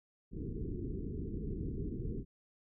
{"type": "low-pass noise", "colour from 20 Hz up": "pink", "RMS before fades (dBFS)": -39, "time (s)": [0.31, 2.25], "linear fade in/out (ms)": 50, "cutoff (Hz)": 440, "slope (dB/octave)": 96, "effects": []}